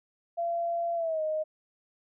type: tone with pitch glide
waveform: sine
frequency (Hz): 682 to 621.8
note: F5 to D#5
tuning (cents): -41 to -1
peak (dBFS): -27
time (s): 0.37-1.44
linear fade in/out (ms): 20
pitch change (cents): -160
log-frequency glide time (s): 0.95-1.22
effects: none